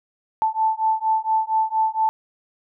sine beating tone pair, 878 / 882.3 Hz, A5 / A5, -4 / +5 cents, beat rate 4.3 Hz, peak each -21 / -21 dBFS, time 0.42-2.09 s, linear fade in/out 0 ms, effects none

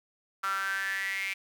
sawtooth tone with high-pass filter sweep, 194.3 Hz, G3, 15 cents flat, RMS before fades -32 dBFS, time 0.43-1.34 s, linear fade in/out 10 ms, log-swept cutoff 1300 to 2300 Hz, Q 9.7, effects none

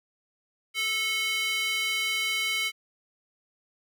square tone with high-pass filter, 437.5 Hz, A4, 10 cents flat, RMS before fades -28 dBFS, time 0.74-2.72 s, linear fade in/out 50 ms, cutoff 2500 Hz, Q 4.5, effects none

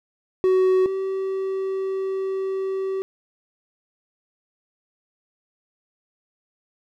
triangle tone pair in turn, 373.8 / 383.9 Hz, F#4 / G4, +18 / -36 cents, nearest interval unison, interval 46 cents, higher second, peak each -13 / -21 dBFS, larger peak first, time 0.44-0.86 / 0.86-3.02 s, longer second, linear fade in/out 0 ms, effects none

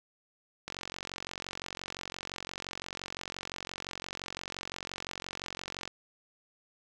click train, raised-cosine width 0.2 ms, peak -20 dBFS, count 239, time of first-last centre 0.68-5.877 s, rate 45.8 Hz, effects none

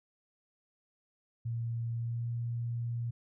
sine tone with pitch glide, 116.3 to 118.06 Hz, A#2 to A#2, -4 to +22 cents, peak -32 dBFS, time 1.45-3.11 s, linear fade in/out 10 ms, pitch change +26 cents, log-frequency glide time 1.94-2.28 s, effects none

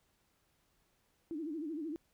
sine tone with vibrato, 311.8 Hz, D#4, 4 cents sharp, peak -37 dBFS, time 1.31-1.96 s, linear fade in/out 0 ms, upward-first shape sine, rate 13 Hz, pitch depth 140 cents each way, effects pink hiss -75 dBFS RMS until 2.13 s

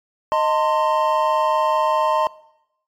triangle chord, A diminished, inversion second, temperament equal with one note detuned, 622.3 / 901.6 / 1046.5 Hz, Eb5 / A5 / C6, 0 / +42 / 0 cents, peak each -18 dBFS, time 0.32-2.27 s, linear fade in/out 0 ms, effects noise-tail reverb RT60 0.8 s tail -20 dB re dry + MP3 96 kbps

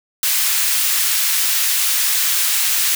white high-pass noise, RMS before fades -17 dBFS, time 0.23-2.95 s, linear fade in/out 2 ms, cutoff 1600 Hz, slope 12 dB/octave, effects none

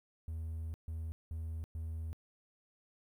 triangle tone bursts at uneven times, 80.8 Hz, E2, 34 cents flat, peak -35 dBFS, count 4, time 0.28-0.74 / 0.88-1.12 / 1.31-1.64 / 1.75-2.13 s, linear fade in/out 0 ms, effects tanh soft clip ceiling -31 dBFS + 12-bit

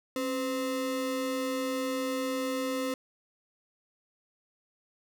square ring-modulated tone, 390.2 Hz, G4, 8 cents flat, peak -27 dBFS, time 0.16-2.94 s, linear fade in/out 2 ms, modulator 121 Hz, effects none

